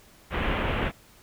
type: low-pass noise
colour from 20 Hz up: pink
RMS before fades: -27 dBFS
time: 0.3-0.92 s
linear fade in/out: 50 ms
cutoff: 3100 Hz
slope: 48 dB/octave
effects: pink hiss -55 dBFS RMS until 1.22 s